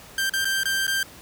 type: tone with dropouts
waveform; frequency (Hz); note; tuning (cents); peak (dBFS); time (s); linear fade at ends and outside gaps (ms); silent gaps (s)
sawtooth; 1576; G6; +9; -18; 0.18-1.03; 2; 0.296-0.336 / 0.446-0.453 / 0.634-0.655 / 0.868-0.878
effects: pink hiss -45 dBFS RMS until 1.21 s + high-pass 60 Hz 12 dB/octave